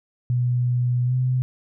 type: tone with pitch glide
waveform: sine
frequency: 123.2 to 127.47 Hz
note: B2 to C3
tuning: -4 to -45 cents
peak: -18 dBFS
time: 0.3-1.42 s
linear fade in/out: 0 ms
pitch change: +59 cents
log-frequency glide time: 1.05-1.14 s
effects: none